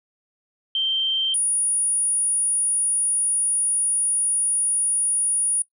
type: tone pair in turn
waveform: sine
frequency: 3136 / 9662 Hz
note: G7 / D9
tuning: 0 / +48 cents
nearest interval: octave + perfect fifth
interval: 1948 cents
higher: second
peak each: -19 dBFS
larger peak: neither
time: 0.75-1.34 / 1.34-5.62 s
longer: second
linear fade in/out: 2 ms
effects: noise-tail reverb RT60 0.1 s tail -17 dB re dry